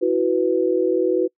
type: chord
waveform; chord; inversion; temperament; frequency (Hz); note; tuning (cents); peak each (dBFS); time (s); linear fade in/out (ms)
sine; E suspended second; none; equal; 329.6 / 370 / 493.9; E4 / F#4 / B4; 0 / 0 / 0; -22 / -19 / -21; 0.01-1.28; 20
effects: noise-tail reverb RT60 0.1 s tail -26 dB re dry